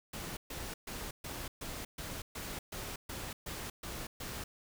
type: noise bursts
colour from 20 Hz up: pink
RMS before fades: -42 dBFS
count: 12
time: 0.13-4.44 s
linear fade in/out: 5 ms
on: 240 ms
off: 130 ms
effects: none